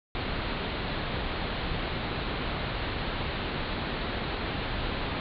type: low-pass noise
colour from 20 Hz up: pink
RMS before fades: -32 dBFS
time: 0.15-5.2 s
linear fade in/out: 0 ms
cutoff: 4300 Hz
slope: 96 dB/octave
effects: none